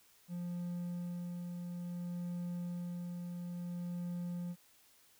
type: tone with tremolo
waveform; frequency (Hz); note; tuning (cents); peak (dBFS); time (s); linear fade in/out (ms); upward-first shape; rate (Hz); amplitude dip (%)
triangle; 175.3; F3; +7; -35; 0.28-4.56; 50; sine; 0.58; 30
effects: white hiss -66 dBFS RMS until 5.19 s